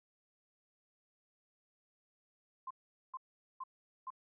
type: tone bursts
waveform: sine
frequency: 1046.5 Hz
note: C6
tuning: in tune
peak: -40 dBFS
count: 4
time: 2.67-4.104 s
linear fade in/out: 5 ms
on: 36 ms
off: 430 ms
effects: none

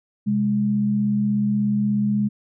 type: tone pair together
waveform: sine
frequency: 130.81 / 207.4 Hz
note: C3 / G#3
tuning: 0 / -2 cents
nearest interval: minor sixth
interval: 798 cents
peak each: -27 / -18 dBFS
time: 0.26-2.29 s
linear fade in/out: 20 ms
effects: none

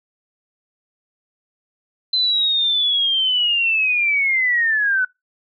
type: linear sweep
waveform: sine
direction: down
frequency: 4066 to 1480 Hz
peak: -15 dBFS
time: 2.13-5.05 s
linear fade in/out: 5 ms
effects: noise-tail reverb RT60 0.2 s tail -25 dB re dry

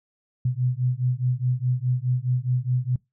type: beating tone pair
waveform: sine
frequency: 123.4 / 128.2 Hz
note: B2 / C3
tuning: -1 / -35 cents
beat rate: 4.8 Hz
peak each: -24 dBFS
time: 0.45-2.96 s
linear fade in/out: 5 ms
effects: noise-tail reverb RT60 0.2 s tail -24 dB re dry

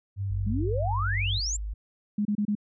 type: tone with vibrato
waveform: sine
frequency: 97.9 Hz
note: G2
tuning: 2 cents flat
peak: -27 dBFS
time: 0.16-1.41 s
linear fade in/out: 50 ms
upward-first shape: square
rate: 4.2 Hz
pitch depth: 12 cents each way
type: tone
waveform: sine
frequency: 51.91 Hz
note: G#1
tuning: in tune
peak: -30 dBFS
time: 0.3-1.74 s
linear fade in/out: 10 ms
type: exponential sweep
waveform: sine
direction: up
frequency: 190 to 7640 Hz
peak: -28 dBFS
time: 0.46-1.57 s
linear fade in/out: 10 ms
type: tone bursts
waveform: sine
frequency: 207.7 Hz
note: G#3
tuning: in tune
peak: -23 dBFS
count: 4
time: 2.18-2.552 s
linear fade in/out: 5 ms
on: 72 ms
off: 28 ms
effects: none

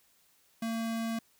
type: tone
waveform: square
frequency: 227.1 Hz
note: A#3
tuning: 45 cents flat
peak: -32 dBFS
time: 0.62-1.19 s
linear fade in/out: 5 ms
effects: white hiss -67 dBFS RMS until 1.39 s

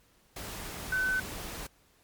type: tone in noise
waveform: sine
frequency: 1515 Hz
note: F#6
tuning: 40 cents sharp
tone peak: -26 dBFS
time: 0.92-1.2 s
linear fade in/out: 5 ms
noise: pink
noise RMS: -40 dBFS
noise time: 0.36-1.67 s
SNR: +11 dB
effects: pink hiss -65 dBFS RMS until 2.03 s + MP3 96 kbps

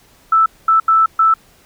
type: tone bursts at uneven times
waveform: sine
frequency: 1318.5 Hz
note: E6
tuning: in tune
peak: -8 dBFS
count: 4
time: 0.32-0.46 / 0.68-0.8 / 0.88-1.06 / 1.19-1.34 s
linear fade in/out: 5 ms
effects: pink hiss -50 dBFS RMS until 1.65 s

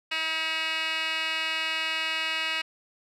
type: tone with band-pass filter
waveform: 10% pulse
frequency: 320 Hz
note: D#4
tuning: 49 cents sharp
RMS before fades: -29 dBFS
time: 0.11-2.62 s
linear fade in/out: 10 ms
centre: 2900 Hz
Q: 8.8
effects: none

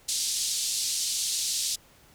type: band-pass noise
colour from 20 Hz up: pink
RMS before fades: -29 dBFS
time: 0.08-1.76 s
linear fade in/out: 10 ms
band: 4000 to 9800 Hz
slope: 24 dB/octave
effects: pink hiss -57 dBFS RMS until 2.14 s

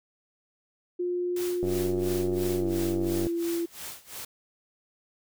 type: tone with pitch glide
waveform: sine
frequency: 355.4 to 339.2 Hz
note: F4 to E4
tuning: +30 to +50 cents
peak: -26 dBFS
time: 0.99-3.66 s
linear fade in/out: 10 ms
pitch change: -80 cents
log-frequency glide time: 2.58-2.67 s
type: noise with tremolo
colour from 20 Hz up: white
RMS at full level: -38 dBFS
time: 1.36-4.25 s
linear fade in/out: 5 ms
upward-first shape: sine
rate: 2.9 Hz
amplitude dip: 90%
type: click train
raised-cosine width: 2 ms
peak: -20 dBFS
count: 156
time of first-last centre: 1.63-3.268 s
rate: 94.6 Hz
effects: none

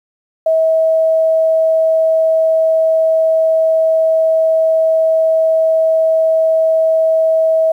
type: tone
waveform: sine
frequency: 644 Hz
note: E5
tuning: 41 cents flat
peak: -9 dBFS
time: 0.46-7.72 s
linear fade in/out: 5 ms
effects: 8-bit

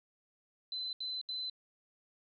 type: tone bursts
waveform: sine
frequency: 4039 Hz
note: B7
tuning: 38 cents sharp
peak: -36 dBFS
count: 3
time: 0.72-1.498 s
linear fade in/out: 2 ms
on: 210 ms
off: 74 ms
effects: none

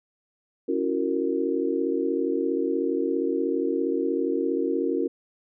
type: chord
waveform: sine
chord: F# dominant seventh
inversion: second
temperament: just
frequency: 277.5 / 333 / 370 / 462.5 Hz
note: C#4 / E4 / F#4 / A#4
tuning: +2 / +18 / 0 / -14 cents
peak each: -28 dBFS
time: 0.68-5.08 s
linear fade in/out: 10 ms
effects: none

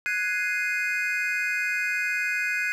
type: chord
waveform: triangle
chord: Ab dominant seventh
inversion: third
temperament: equal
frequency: 1480 / 1661.2 / 2093 / 2489 Hz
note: Gb6 / Ab6 / C7 / Eb7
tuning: 0 / 0 / 0 / 0 cents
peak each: -28 / -29 / -29 / -27 dBFS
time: 0.06-2.72 s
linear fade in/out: 0 ms
effects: none

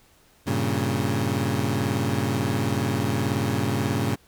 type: chord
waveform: 20% pulse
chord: G diminished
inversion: none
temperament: equal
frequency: 98 / 116.54 / 138.59 Hz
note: G2 / Bb2 / Db3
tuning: 0 / 0 / 0 cents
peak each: -22 dBFS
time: 0.46-4.16 s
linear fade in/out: 20 ms
effects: pink hiss -58 dBFS RMS until 4.27 s

